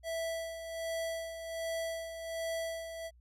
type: tone with tremolo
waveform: square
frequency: 658 Hz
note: E5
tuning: 3 cents flat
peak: -34 dBFS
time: 0.03-3.11 s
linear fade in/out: 50 ms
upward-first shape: sine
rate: 1.3 Hz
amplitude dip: 60%
effects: added 60 Hz sine -58 dBFS peak until 3.2 s + resampled to 32000 Hz